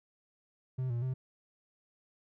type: tone with pitch steps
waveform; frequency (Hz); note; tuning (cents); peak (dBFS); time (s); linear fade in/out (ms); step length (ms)
triangle; 128.8 / 118.8 / 129.5; C3 / A#2 / C3; -27 / +33 / -17; -29; 0.78-1.14; 10; 120
effects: none